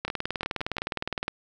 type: two click trains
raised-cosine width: 0.3 ms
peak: -17 / -12 dBFS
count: 5 / 25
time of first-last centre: 0.08-0.783 / 0.05-1.281 s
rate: 5.69 / 19.5 Hz
effects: none